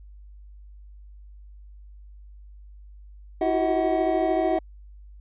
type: tone cluster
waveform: triangle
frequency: 327.5 / 363.9 / 377.2 / 640 / 745 Hz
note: E4 / F#4 / F#4 / D#5 / F#5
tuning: -11 / -29 / +33 / +49 / +12 cents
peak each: -24 / -28 / -27 / -23 / -25 dBFS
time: 3.41-4.59 s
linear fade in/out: 5 ms
effects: added 50 Hz sine -43 dBFS peak until 5.2 s + resampled to 8000 Hz